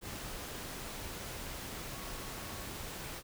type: tone in noise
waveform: sine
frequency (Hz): 1108.7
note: C#6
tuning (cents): 0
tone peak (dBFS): -54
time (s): 1.91-2.71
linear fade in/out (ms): 50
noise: pink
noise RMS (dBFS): -43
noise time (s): 0.01-3.23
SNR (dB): -14
effects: none